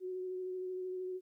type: tone with vibrato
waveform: sine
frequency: 369.1 Hz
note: F#4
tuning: 4 cents flat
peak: -37 dBFS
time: 0-1.21 s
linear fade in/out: 50 ms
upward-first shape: sine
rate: 13 Hz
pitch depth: 17 cents each way
effects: 13-bit